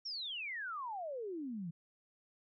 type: exponential sweep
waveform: sine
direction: down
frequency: 5650 to 157.9 Hz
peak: -39 dBFS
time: 0.05-1.71 s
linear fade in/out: 10 ms
effects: none